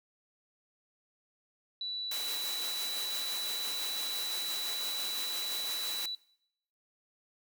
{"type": "tone", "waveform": "sine", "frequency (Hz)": 3951, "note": "B7", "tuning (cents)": 0, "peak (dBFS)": -34, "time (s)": [1.81, 6.15], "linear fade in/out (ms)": 2}
{"type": "noise with tremolo", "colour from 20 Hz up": "white", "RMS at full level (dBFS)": -38, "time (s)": [2.11, 6.06], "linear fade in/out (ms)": 5, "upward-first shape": "sine", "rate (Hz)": 5.9, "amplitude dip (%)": 25}
{"effects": ["noise-tail reverb RT60 0.7 s tail -21 dB re dry", "high-pass 300 Hz 12 dB/octave"]}